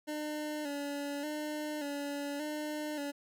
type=tone with vibrato; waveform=25% pulse; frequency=293.7 Hz; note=D4; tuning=in tune; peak=-32 dBFS; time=0.07-3.12 s; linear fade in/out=20 ms; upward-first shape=square; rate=0.86 Hz; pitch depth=48 cents each way; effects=none